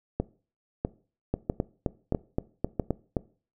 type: two click trains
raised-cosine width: 2 ms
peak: -12 / -12 dBFS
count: 8 / 5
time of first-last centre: 1.34-3.168 / 0.2-2.797 s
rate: 3.83 / 1.54 Hz
effects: noise-tail reverb RT60 0.4 s tail -20 dB re dry